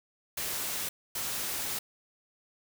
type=noise bursts at uneven times; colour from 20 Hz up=white; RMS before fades=-34 dBFS; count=2; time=0.37-0.89 / 1.15-1.79 s; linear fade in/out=5 ms; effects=none